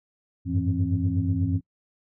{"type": "tone cluster", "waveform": "sine", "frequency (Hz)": [89.9, 98.2, 106.2, 167.5, 267.5], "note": ["F#2", "G2", "G#2", "E3", "C4"], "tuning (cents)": [-49, 4, 39, 28, 38], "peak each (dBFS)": [-26, -27, -30, -30, -27], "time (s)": [0.45, 1.61], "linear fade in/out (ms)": 50, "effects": ["noise-tail reverb RT60 0.1 s tail -26 dB re dry", "tanh soft clip ceiling -12 dBFS"]}